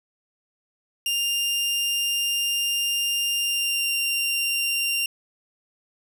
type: tone with pitch glide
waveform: sawtooth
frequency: 2800 to 2777 Hz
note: F7 to F7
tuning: +4 to -10 cents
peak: -19 dBFS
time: 1.06-5.06 s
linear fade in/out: 2 ms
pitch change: -14 cents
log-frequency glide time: 3.36-3.91 s
effects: none